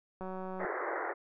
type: click train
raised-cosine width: 1 ms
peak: -28 dBFS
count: 83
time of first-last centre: 0.21-0.649 s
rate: 187 Hz
type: band-pass noise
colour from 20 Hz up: pink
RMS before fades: -36 dBFS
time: 0.59-1.14 s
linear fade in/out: 20 ms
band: 330 to 2000 Hz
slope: 96 dB/octave
effects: none